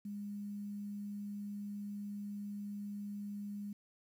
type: tone with quantisation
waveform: sine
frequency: 204.2 Hz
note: G#3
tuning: 29 cents flat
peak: -40 dBFS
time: 0.05-3.73 s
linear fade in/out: 5 ms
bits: 11
effects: none